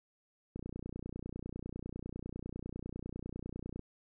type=click train; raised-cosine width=3 ms; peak=-29 dBFS; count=98; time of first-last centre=0.56-3.793 s; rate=30 Hz; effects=none